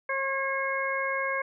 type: harmonic tone with a mistuned harmonic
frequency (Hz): 540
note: C#5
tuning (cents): -45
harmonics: 1 / 2 / 3 / 4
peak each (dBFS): -32 / -32 / -32 / -32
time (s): 0.09-1.42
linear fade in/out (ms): 5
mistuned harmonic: 3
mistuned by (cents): +16
effects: none